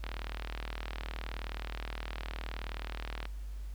click train, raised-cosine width 0.3 ms, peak -23 dBFS, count 127, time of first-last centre 0.04-3.254 s, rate 39.2 Hz, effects added 50 Hz sine -38 dBFS peak until 3.74 s + pink hiss -61 dBFS RMS until 3.74 s

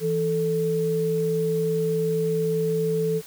sine tone pair together, 164.81 / 440 Hz, E3 / A4, 0 / 0 cents, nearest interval octave + perfect fourth, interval 1700 cents, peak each -26 / -22 dBFS, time 0-3.22 s, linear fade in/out 50 ms, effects white hiss -45 dBFS RMS until 3.26 s

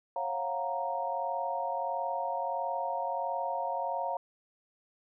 sine chord, Gb major seventh, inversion second, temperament equal with one note detuned, 546.7 / 698.5 / 740 / 932.3 Hz, Db5 / F5 / Gb5 / Bb5, -24 / 0 / 0 / 0 cents, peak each -37 / -35 / -39 / -34 dBFS, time 0.16-4.17 s, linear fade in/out 2 ms, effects none

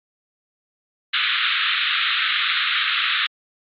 white band-pass noise, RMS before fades -21 dBFS, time 1.13-3.27 s, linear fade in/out 10 ms, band 1200 to 3900 Hz, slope 96 dB/octave, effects AAC 48 kbps

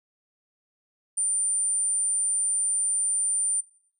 sine tone, 9100 Hz, C#9, 44 cents sharp, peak -23 dBFS, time 1.17-3.61 s, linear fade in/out 10 ms, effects noise-tail reverb RT60 0.6 s tail -18 dB re dry

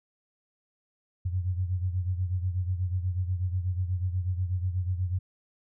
sine beating tone pair, 89.8 / 98 Hz, F2 / G2, +49 / 0 cents, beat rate 8.2 Hz, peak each -27 / -33 dBFS, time 1.25-5.19 s, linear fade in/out 10 ms, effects none

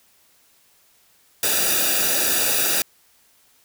white noise with comb filter, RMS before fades -20 dBFS, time 1.43-2.82 s, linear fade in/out 2 ms, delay 0.94 ms, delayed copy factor -0.8, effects white hiss -58 dBFS RMS until 3.64 s

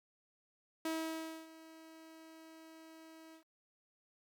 sawtooth tone with ADSR envelope, 321.7 Hz, E4, 42 cents flat, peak -31 dBFS, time 0.85-3.44 s, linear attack 4 ms, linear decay 610 ms, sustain -19 dB, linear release 100 ms, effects 12-bit

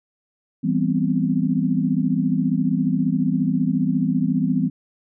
sine chord, C major seventh, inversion first, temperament equal, 164.81 / 196 / 246.9 / 261.6 Hz, E3 / G3 / B3 / C4, 0 / 0 / 0 / 0 cents, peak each -23 dBFS, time 0.63-4.7 s, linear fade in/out 20 ms, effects none

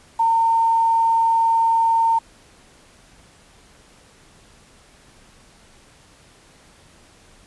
sine tone with quantisation, 911 Hz, A#5, 40 cents flat, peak -14 dBFS, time 0.19-2.19 s, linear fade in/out 10 ms, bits 7, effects pink hiss -51 dBFS RMS until 7.46 s + resampled to 24000 Hz

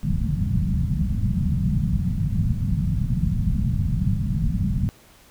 white low-pass noise, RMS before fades -22 dBFS, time 0.03-4.89 s, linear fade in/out 0 ms, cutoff 200 Hz, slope 48 dB/octave, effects pink hiss -52 dBFS RMS until 5.3 s

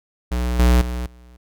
square tone with level steps, 60.9 Hz, B1, 24 cents flat, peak -20 / -12 / -24 / -44 dBFS, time 0.31-1.37 s, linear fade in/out 10 ms, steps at 0.59 / 0.81 / 1.06 s, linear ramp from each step 5 ms, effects none

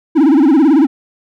triangle tone with vibrato, 293.7 Hz, D4, in tune, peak -4 dBFS, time 0.15-0.87 s, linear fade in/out 20 ms, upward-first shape sine, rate 18 Hz, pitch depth 210 cents each way, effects none

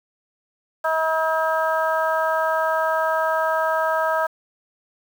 harmonic tone, 320 Hz, D#4, 49 cents sharp, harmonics 2 / 3 / 4 / 5, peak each -22 / -24 / -25 / -26 dBFS, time 0.84-4.27 s, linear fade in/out 10 ms, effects 7-bit

